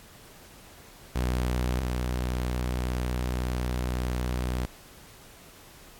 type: tone pair in turn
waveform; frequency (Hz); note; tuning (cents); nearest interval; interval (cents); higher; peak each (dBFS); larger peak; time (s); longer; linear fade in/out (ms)
sawtooth; 61.8 / 61.8; B1 / B1; +2 / +2; unison; 0; neither; -21 / -23; first; 1.15-1.81 / 1.81-4.66; second; 10
effects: pink hiss -51 dBFS RMS until 5.99 s + AAC 64 kbps